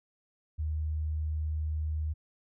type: tone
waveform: sine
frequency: 77.3 Hz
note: D#2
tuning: 11 cents flat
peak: -29 dBFS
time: 0.58-2.14 s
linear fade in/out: 20 ms
effects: none